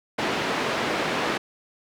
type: band-pass noise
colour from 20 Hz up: pink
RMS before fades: -26 dBFS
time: 0.18-1.38 s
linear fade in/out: 10 ms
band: 250 to 3200 Hz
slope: 12 dB/octave
effects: none